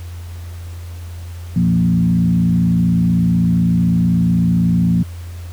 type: tone with frequency modulation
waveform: sine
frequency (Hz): 174.61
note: F3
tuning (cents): 0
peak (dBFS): -11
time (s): 1.56-5.03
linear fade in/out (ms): 5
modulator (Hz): 55.9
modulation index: 0.9
effects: added 86 Hz sine -27 dBFS peak until 5.52 s + pink hiss -43 dBFS RMS until 5.52 s